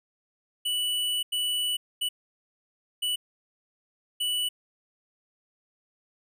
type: tone bursts at uneven times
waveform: square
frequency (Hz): 2960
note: F#7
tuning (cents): 0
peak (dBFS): -26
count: 5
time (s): 0.65-1.23 / 1.32-1.77 / 2.01-2.09 / 3.02-3.16 / 4.2-4.49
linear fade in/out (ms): 10
effects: none